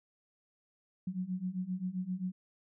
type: beating tone pair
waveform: sine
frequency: 179.6 / 187.2 Hz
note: F3 / F#3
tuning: +49 / +20 cents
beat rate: 7.6 Hz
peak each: -38 / -36 dBFS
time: 1.07-2.32 s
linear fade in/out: 5 ms
effects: none